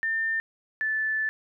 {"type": "tone pair in turn", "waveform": "sine", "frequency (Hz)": [1800, 1749.8], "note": ["A6", "A6"], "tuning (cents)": [39, -10], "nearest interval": "unison", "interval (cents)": 49, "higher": "first", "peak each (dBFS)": -24, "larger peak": "neither", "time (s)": [[0.03, 0.4], [0.81, 1.29]], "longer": "second", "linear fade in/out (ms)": 0, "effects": []}